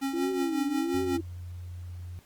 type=tone with tremolo; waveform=square; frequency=272.3 Hz; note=C#4; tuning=31 cents flat; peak=-27 dBFS; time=0.01-1.18 s; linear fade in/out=20 ms; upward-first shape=triangle; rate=5.5 Hz; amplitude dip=70%
type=tone with vibrato; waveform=sine; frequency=329.6 Hz; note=E4; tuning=in tune; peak=-28 dBFS; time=0.13-1.21 s; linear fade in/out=10 ms; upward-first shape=triangle; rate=1.4 Hz; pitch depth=250 cents each way
type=tone; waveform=sine; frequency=88.3 Hz; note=F2; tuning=20 cents sharp; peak=-37 dBFS; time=0.94-2.19 s; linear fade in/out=0 ms
effects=pink hiss -60 dBFS RMS until 2.25 s + Opus 48 kbps